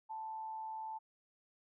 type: tone with amplitude modulation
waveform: sine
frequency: 880 Hz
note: A5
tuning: in tune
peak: -39 dBFS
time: 0.09-0.99 s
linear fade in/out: 20 ms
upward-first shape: sine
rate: 141 Hz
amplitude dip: 35%
effects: none